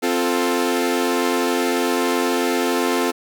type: chord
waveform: sawtooth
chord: F major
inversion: second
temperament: equal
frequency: 261.6 / 349.2 / 440 Hz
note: C4 / F4 / A4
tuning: 0 / 0 / 0 cents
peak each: -18 / -18 / -19 dBFS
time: 0.02-3.12 s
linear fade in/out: 20 ms
effects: none